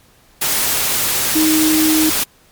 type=tone in noise; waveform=sine; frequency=313.2 Hz; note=D#4; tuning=11 cents sharp; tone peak=-12 dBFS; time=1.35-2.1 s; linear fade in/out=10 ms; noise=white; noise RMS=-17 dBFS; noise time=0.41-2.24 s; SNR=+2 dB; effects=pink hiss -51 dBFS RMS until 2.51 s + MP3 96 kbps